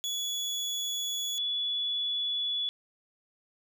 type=tone pair in turn; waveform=30% pulse / sine; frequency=3397 / 3421 Hz; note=G#7 / A7; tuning=+38 / -49 cents; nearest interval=unison; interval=13 cents; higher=second; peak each=-28 dBFS; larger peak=neither; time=0.04-1.38 / 1.38-2.69 s; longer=first; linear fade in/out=0 ms; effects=none